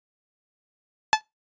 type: tone with exponential decay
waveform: sawtooth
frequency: 868 Hz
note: A5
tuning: 24 cents flat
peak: -7 dBFS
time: 1.13-1.21 s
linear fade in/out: 0 ms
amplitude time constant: 16 ms
effects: noise-tail reverb RT60 0.2 s tail -23 dB re dry + resampled to 16000 Hz